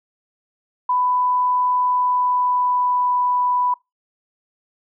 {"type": "tone with pitch glide", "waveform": "sine", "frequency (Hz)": [996, 989.7], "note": ["B5", "B5"], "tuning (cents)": [14, 3], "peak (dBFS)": -16, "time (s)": [0.89, 3.74], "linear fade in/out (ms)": 5, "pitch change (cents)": -11, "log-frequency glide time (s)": [1.8, 3.22], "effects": ["noise-tail reverb RT60 0.2 s tail -23 dB re dry"]}